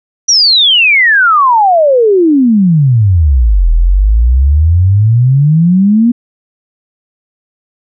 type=exponential two-way sweep; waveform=sine; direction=down then up; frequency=5920 to 39.24 to 243.5 Hz; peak=-4 dBFS; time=0.28-6.12 s; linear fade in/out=10 ms; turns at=3.71 s; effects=none